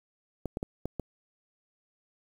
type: clicks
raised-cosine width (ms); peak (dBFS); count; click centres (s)
2; -19; 5; 0.457 / 0.571 / 0.629 / 0.856 / 0.997
effects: 8-bit